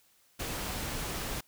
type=noise; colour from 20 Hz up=pink; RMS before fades=-36 dBFS; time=0.39-1.41 s; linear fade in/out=10 ms; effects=white hiss -66 dBFS RMS until 1.47 s